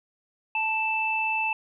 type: tone pair together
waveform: sine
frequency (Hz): 880 / 2644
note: A5 / E7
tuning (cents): 0 / +5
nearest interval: octave + perfect fifth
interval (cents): 1905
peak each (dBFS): -28 / -25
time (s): 0.55-1.53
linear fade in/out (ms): 2
effects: none